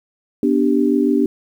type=chord; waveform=sine; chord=G major; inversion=first; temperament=equal; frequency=246.9 / 293.7 / 392 Hz; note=B3 / D4 / G4; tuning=0 / 0 / 0 cents; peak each=-17 / -16 / -19 dBFS; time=0.43-1.26 s; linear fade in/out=2 ms; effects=8-bit